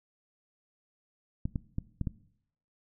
clicks, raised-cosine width 5 ms, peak -19 dBFS, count 5, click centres 1.455 / 1.558 / 1.784 / 2.013 / 2.072 s, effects noise-tail reverb RT60 0.7 s tail -19 dB re dry

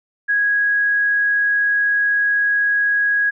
sine tone, 1656 Hz, G#6, 5 cents flat, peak -14 dBFS, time 0.28-3.31 s, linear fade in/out 20 ms, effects none

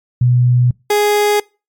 sine / 30% pulse tone pair in turn, 123.47 / 415.3 Hz, B2 / G#4, 0 / 0 cents, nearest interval octave + major sixth, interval 2100 cents, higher second, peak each -8 dBFS, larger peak neither, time 0.21-0.71 / 0.9-1.4 s, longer neither, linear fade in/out 5 ms, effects noise-tail reverb RT60 0.3 s tail -25 dB re dry + MP3 96 kbps

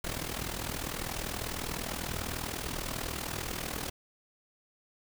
pink noise with amplitude modulation, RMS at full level -33 dBFS, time 0.04-3.9 s, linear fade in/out 5 ms, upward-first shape sine, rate 40.1 Hz, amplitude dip 75%, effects none

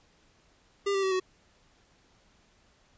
square tone with pitch steps, 399.8 / 390.4 / 381.3 / 372.4 Hz, G4 / G4 / G4 / F#4, +34 / -7 / -48 / +11 cents, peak -26 dBFS, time 0.86-1.2 s, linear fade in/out 10 ms, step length 85 ms, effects pink hiss -64 dBFS RMS until 2.97 s + resampled to 16000 Hz

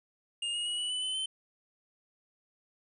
square tone with pitch steps, 2831 / 2871 / 2911 / 2951 / 2992 / 3034 / 3077 Hz, F7 / F7 / F#7 / F#7 / F#7 / F#7 / G7, +23 / +47 / -29 / -5 / +19 / +43 / -33 cents, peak -32 dBFS, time 0.42-1.26 s, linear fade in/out 5 ms, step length 120 ms, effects resampled to 24000 Hz + 11-bit

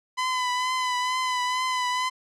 sawtooth tone with vibrato, 1008 Hz, B5, 35 cents sharp, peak -20 dBFS, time 0.17-2.1 s, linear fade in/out 20 ms, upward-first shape triangle, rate 2.2 Hz, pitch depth 36 cents each way, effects low-pass 7000 Hz 12 dB/octave

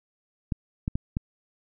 clicks, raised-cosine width 5 ms, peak -14 dBFS, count 4, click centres 0.522 / 0.879 / 0.955 / 1.169 s, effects none

